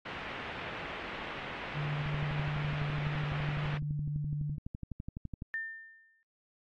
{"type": "low-pass noise", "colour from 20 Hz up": "white", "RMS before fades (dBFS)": -42, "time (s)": [0.05, 3.78], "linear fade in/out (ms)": 10, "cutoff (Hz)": 2600, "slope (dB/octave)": 24}
{"type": "tone", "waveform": "sine", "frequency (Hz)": 147.4, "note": "D3", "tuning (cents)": 7, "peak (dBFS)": -32, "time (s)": [1.73, 4.58], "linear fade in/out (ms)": 50}
{"type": "click train", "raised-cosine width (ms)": 5, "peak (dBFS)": -27, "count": 41, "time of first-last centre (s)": [2.06, 5.421], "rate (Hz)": 11.9}
{"type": "tone with exponential decay", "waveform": "sine", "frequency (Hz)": 1800, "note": "A6", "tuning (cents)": 39, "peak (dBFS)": -31, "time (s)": [5.54, 6.23], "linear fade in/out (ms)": 0, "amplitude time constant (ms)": 150}
{"effects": ["AAC 32 kbps"]}